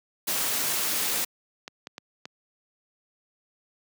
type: noise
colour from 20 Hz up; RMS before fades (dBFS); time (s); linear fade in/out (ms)
white; -27; 0.27-1.25; 10
type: clicks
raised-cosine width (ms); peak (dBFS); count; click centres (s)
0.2; -20; 6; 0.512 / 1.042 / 1.679 / 1.871 / 1.981 / 2.255
effects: high-pass 150 Hz 12 dB/octave